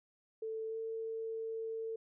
sine tone with pitch glide, 443 to 448.4 Hz, A4 to A4, +12 to +33 cents, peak -37 dBFS, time 0.42-1.96 s, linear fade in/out 5 ms, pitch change +21 cents, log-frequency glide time 0.69-0.75 s, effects none

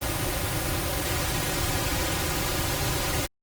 pink noise with comb filter, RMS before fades -27 dBFS, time 0.01-3.27 s, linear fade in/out 20 ms, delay 4.5 ms, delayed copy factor -1, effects Opus 24 kbps

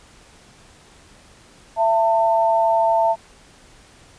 sine tone pair together, 668.4 / 897 Hz, E5 / A5, +24 / +33 cents, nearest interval perfect fourth, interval 509 cents, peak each -17 dBFS, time 1.76-3.16 s, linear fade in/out 50 ms, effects pink hiss -49 dBFS RMS until 4.18 s + resampled to 22050 Hz

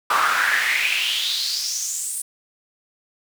brown noise with high-pass filter sweep, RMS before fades -22 dBFS, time 0.1-2.22 s, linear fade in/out 5 ms, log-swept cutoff 1100 to 9400 Hz, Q 5.6, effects none

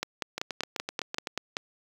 two click trains, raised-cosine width 0.2 ms, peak -15 / -12 dBFS, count 8 / 9, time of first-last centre 0.38-1.272 / 0.03-1.568 s, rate 7.85 / 5.2 Hz, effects high-pass 150 Hz 12 dB/octave + 7-bit

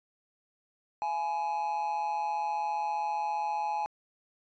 triangle tone with amplitude modulation, 841 Hz, G#5, 22 cents sharp, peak -24 dBFS, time 1.02-3.86 s, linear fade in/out 0 ms, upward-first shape sine, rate 155 Hz, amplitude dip 65%, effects resampled to 16000 Hz

